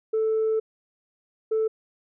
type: tone pair in turn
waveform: sine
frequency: 440 / 440 Hz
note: A4 / A4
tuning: 0 / 0 cents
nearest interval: unison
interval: 0 cents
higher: neither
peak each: -19 dBFS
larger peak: neither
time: 0.13-0.6 / 1.51-1.68 s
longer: first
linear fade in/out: 10 ms
effects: tanh soft clip ceiling -18 dBFS